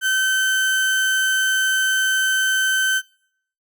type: tone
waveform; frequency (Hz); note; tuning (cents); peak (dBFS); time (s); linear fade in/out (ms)
35% pulse; 1538; G6; -33; -15; 0.01-3.02; 50
effects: noise-tail reverb RT60 0.7 s tail -26 dB re dry

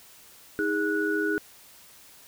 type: tone cluster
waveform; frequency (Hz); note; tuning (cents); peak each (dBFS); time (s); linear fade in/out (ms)
sine; 316 / 409.6 / 1469; D#4 / G#4 / F#6; +27 / -24 / -13; -28; 0.59-1.38; 0
effects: white hiss -52 dBFS RMS until 2.27 s

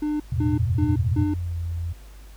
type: tone bursts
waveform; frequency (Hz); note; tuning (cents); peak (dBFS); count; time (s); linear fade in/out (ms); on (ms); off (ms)
triangle; 300; D4; +37; -20; 4; 0.02-1.34; 5; 180; 200
type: chord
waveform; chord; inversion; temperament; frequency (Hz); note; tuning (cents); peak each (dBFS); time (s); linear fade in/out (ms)
sine; E suspended fourth; none; equal; 82.41 / 110 / 123.47; E2 / A2 / B2; 0 / 0 / 0; -25 / -26 / -25; 0.32-1.24; 5
type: tone with pitch glide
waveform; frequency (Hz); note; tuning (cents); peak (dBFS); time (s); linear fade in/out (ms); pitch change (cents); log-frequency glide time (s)
sine; 93.1 to 84.88; F#2 to F2; +11 to -49; -25; 0.56-1.93; 10; -160; 1.11-1.57
effects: added 50 Hz sine -41 dBFS peak until 2.36 s + pink hiss -53 dBFS RMS until 2.36 s

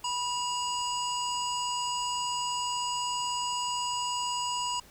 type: harmonic tone with a mistuned harmonic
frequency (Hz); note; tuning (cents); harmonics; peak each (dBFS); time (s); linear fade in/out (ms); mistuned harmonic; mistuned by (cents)
982; B5; -10; 1 / 3 / 5 / 7 / 8; -31 / -36 / -38 / -39 / -40; 0.04-4.8; 5; 3; -59
effects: pink hiss -55 dBFS RMS until 4.9 s

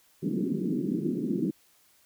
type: band-pass noise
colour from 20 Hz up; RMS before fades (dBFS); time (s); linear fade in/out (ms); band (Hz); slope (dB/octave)
pink; -29; 0.22-1.51; 10; 170 to 360; 48
effects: white hiss -63 dBFS RMS until 2.05 s

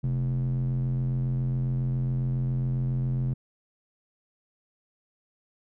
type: tone with band-pass filter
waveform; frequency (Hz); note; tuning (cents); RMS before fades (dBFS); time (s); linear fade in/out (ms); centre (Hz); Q
square; 43.65; F1; 0; -27; 0.03-3.34; 10; 150; 5.6
effects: none

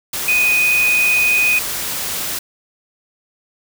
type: tone in noise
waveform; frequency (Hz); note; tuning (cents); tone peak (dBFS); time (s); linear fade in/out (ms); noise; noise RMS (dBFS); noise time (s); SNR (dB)
sine; 2489; D#7; 0; -12; 0.28-1.59; 5; white; -23; 0.13-2.39; +8
effects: none

